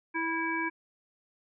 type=harmonic tone; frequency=327.7 Hz; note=E4; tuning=10 cents flat; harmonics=1 / 3 / 5 / 7; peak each=-34 / -34 / -34 / -34 dBFS; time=0.14-0.7 s; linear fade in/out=20 ms; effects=none